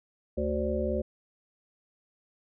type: harmonic tone with a mistuned harmonic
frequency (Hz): 74.2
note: D2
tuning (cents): +18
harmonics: 1 / 3 / 5 / 7 / 8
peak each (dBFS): -33 / -33 / -33 / -33 / -33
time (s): 0.37-1.02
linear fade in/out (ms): 10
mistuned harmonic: 8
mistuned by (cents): -31
effects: none